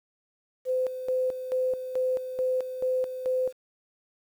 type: tone with tremolo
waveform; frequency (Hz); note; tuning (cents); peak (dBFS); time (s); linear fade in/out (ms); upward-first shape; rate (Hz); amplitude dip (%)
sine; 512; C5; -38; -23; 0.65-3.53; 50; square; 2.3; 65
effects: 9-bit